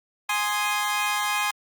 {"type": "chord", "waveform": "20% pulse", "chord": "Ab major", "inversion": "none", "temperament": "equal", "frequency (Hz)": [830.6, 1046.5, 1244.5], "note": ["Ab5", "C6", "Eb6"], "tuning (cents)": [0, 0, 0], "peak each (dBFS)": [-22, -22, -25], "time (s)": [0.29, 1.51], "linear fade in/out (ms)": 5, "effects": ["Opus 48 kbps"]}